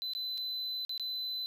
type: tone with dropouts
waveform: triangle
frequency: 4023 Hz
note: B7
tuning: 31 cents sharp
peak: -33 dBFS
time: 0.02-1.46 s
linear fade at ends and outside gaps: 0 ms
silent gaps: 0.135-0.15 / 0.375-0.379 / 0.85-0.894 / 0.978-0.997 s
effects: none